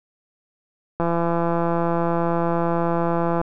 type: click train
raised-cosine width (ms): 1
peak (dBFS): -9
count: 409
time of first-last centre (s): 1-3.414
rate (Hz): 169
effects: none